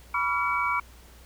sine tone cluster, 980 / 1145 / 1373 / 2276 Hz, B5 / D6 / F6 / C#7, -14 / -44 / -30 / +45 cents, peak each -29 dBFS, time 0.14-0.8 s, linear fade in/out 5 ms, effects added 60 Hz sine -49 dBFS peak until 1.25 s + pink hiss -54 dBFS RMS until 1.25 s

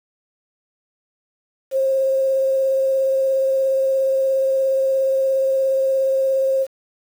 sine tone with vibrato, 534 Hz, C5, 35 cents sharp, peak -15 dBFS, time 1.71-6.67 s, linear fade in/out 50 ms, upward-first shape sine, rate 17 Hz, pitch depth 13 cents each way, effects 7-bit

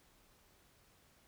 silence, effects pink hiss -68 dBFS RMS until 1.27 s

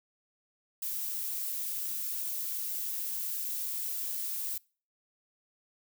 violet noise, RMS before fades -35 dBFS, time 0.82-4.58 s, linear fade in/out 5 ms, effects noise-tail reverb RT60 0.4 s tail -25 dB re dry

